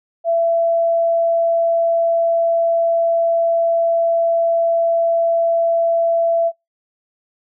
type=tone; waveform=sine; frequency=670 Hz; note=E5; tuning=28 cents sharp; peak=-13 dBFS; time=0.24-6.52 s; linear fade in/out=50 ms; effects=noise-tail reverb RT60 0.2 s tail -26 dB re dry